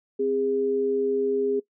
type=tone pair together; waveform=sine; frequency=260.8 / 409.4 Hz; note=C4 / G#4; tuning=-5 / -25 cents; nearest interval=minor sixth; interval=780 cents; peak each=-30 / -22 dBFS; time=0.19-1.6 s; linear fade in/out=10 ms; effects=noise-tail reverb RT60 0.1 s tail -19 dB re dry